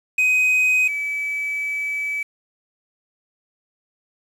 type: tone pair in turn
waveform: triangle / sine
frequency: 2512 / 2296 Hz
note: D#7 / D7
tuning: +16 / -40 cents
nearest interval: major second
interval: 156 cents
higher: first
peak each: -13 / -22 dBFS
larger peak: first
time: 0.18-0.88 / 0.88-2.23 s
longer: second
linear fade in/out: 5 ms
effects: resampled to 32000 Hz + 7-bit